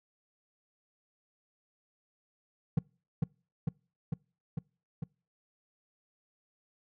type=tone with echo; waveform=triangle; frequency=155.56 Hz; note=D#3; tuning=in tune; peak=-20 dBFS; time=2.77-2.79 s; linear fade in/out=5 ms; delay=450 ms; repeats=5; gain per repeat=-2 dB; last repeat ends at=5.04 s; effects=noise-tail reverb RT60 0.4 s tail -26 dB re dry

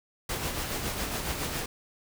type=noise with tremolo; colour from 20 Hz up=pink; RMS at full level=-31 dBFS; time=0.29-1.66 s; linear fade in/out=5 ms; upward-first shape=sine; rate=7.2 Hz; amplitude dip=40%; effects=none

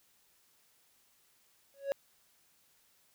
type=tone with exponential growth; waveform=triangle; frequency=554.4 Hz; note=C#5; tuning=in tune; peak=-24 dBFS; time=1.74-1.92 s; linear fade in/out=0 ms; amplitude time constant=39 ms; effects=white hiss -69 dBFS RMS until 3.14 s

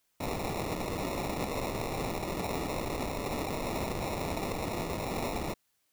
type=noise with sample-and-hold; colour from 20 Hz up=violet; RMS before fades=-34 dBFS; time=0.2-5.54 s; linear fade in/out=10 ms; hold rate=1575 Hz; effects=white hiss -75 dBFS RMS until 5.92 s

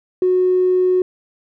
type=tone with tanh clipping; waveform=triangle; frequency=366.8 Hz; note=F#4; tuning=15 cents flat; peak=-12 dBFS; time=0.22-1.02 s; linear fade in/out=2 ms; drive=4 dB; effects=none

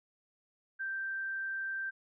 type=tone; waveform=sine; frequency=1568 Hz; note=G6; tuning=in tune; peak=-34 dBFS; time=0.79-1.91 s; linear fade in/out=20 ms; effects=none

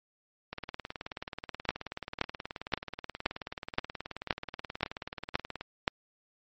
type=two click trains; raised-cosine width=0.3 ms; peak=-9 / -21 dBFS; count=9 / 96; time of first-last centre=1.69-5.878 / 0.53-5.61 s; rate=1.91 / 18.7 Hz; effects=MP3 32 kbps

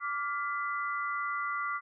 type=tone cluster; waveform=sine; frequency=1163 / 1405 / 2001 Hz; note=D6 / F6 / B6; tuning=-17 / +10 / +22 cents; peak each=-33 / -36 / -38 dBFS; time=0-1.81 s; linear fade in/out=50 ms; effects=none

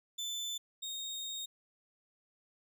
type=tone pair in turn; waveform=30% pulse; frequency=3520 / 3713 Hz; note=A7 / A#7; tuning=0 / -8 cents; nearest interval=minor second; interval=92 cents; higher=second; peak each=-34 / -36 dBFS; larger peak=first; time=0.18-0.58 / 0.82-1.46 s; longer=second; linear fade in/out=10 ms; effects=none

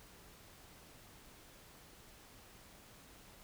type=silence; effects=pink hiss -59 dBFS RMS until 3.43 s

